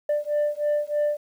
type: beating tone pair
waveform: sine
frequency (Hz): 590 / 593.2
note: D5 / D5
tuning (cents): +8 / +17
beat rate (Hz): 3.2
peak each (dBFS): -23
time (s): 0.09-1.17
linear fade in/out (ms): 5
effects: tanh soft clip ceiling -18 dBFS + 9-bit